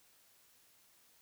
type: silence
effects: white hiss -67 dBFS RMS until 1.21 s